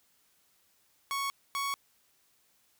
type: tone pair in turn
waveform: sawtooth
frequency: 1108.7 / 1113.5 Hz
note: C#6 / C#6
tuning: 0 / +7 cents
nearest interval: unison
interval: 7 cents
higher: second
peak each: -27 dBFS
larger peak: neither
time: 1.11-1.3 / 1.55-1.74 s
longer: neither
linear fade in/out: 0 ms
effects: white hiss -69 dBFS RMS until 2.79 s